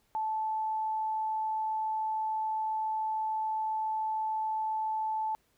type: tone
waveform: sine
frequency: 873 Hz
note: A5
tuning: 14 cents flat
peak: -29 dBFS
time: 0.15-5.35 s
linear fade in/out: 0 ms
effects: pink hiss -71 dBFS RMS until 5.57 s